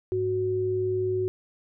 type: tone pair together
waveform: sine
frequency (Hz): 103.83 / 370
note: G#2 / F#4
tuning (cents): 0 / 0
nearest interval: octave + minor seventh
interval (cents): 2200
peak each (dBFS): -32 / -24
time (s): 0.12-1.28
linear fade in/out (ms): 0
effects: none